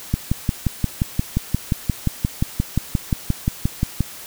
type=click train; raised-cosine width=5 ms; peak=-5 dBFS; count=23; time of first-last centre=0.14-4.006 s; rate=5.69 Hz; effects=white hiss -37 dBFS RMS until 4.26 s